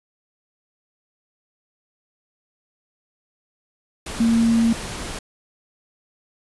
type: tone in noise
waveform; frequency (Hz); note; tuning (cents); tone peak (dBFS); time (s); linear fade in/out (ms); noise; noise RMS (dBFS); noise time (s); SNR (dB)
sine; 229.5; A#3; -27; -14; 4.2-4.73; 5; pink; -31; 4.06-5.19; +14
effects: resampled to 24000 Hz